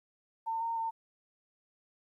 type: tone with pitch steps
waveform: sine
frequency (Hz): 903 / 919 / 905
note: A5 / A#5 / A5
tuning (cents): +45 / -25 / +48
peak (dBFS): -31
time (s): 0.46-0.91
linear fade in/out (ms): 20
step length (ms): 150
effects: 12-bit